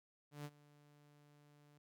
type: tone with ADSR envelope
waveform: sawtooth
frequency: 146.6 Hz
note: D3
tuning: 3 cents flat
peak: -40 dBFS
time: 0.31-1.78 s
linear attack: 140 ms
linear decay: 48 ms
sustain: -21 dB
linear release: 3 ms
effects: none

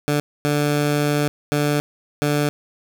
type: tone bursts at uneven times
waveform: 15% pulse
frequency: 146.83 Hz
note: D3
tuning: in tune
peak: -11 dBFS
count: 4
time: 0.08-0.2 / 0.45-1.28 / 1.52-1.8 / 2.22-2.49 s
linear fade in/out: 0 ms
effects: none

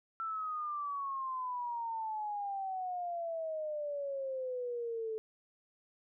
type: exponential sweep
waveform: sine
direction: down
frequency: 1340 to 435 Hz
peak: -35 dBFS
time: 0.2-5.18 s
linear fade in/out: 0 ms
effects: none

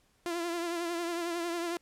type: tone with vibrato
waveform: sawtooth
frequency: 341.7 Hz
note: F4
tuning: 38 cents flat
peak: -28 dBFS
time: 0.26-1.77 s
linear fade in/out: 0 ms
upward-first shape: triangle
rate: 11 Hz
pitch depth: 56 cents each way
effects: pink hiss -69 dBFS RMS until 1.81 s + low-pass 12000 Hz 12 dB/octave

